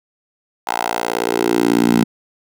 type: tone with high-pass filter sweep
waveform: 10% pulse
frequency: 58.27 Hz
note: A#1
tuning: in tune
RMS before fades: -17 dBFS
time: 0.67-2.04 s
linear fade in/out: 5 ms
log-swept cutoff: 820 to 210 Hz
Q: 2.6
effects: none